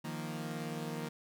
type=chord; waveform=sawtooth; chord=Eb suspended second; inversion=none; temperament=equal; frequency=155.56 / 174.61 / 233.1 Hz; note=Eb3 / F3 / Bb3; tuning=0 / 0 / 0 cents; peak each=-37 / -40 / -38 dBFS; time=0.04-1.09 s; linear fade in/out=10 ms; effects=none